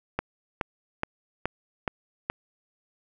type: click train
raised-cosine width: 0.5 ms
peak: -11 dBFS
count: 6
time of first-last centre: 0.19-2.3 s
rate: 2.37 Hz
effects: none